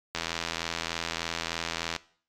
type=click train; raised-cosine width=0.2 ms; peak=-12 dBFS; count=152; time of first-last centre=0.15-1.963 s; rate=83.3 Hz; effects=noise-tail reverb RT60 0.5 s tail -20 dB re dry + MP3 96 kbps